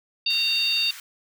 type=harmonic tone; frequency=919 Hz; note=A#5; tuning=25 cents flat; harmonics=3 / 4 / 5; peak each=-25 / -25 / -24 dBFS; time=0.26-0.91 s; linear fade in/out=5 ms
type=high-pass noise; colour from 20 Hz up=pink; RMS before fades=-41 dBFS; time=0.3-1 s; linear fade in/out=2 ms; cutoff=1400 Hz; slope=24 dB/octave
effects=none